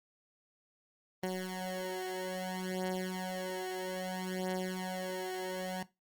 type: beating tone pair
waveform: 15% pulse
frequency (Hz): 185 / 185.61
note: F#3 / F#3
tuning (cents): 0 / +6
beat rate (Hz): 0.61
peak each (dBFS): -31 / -32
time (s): 1.23-5.83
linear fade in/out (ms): 5
effects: noise-tail reverb RT60 0.2 s tail -17 dB re dry + Opus 32 kbps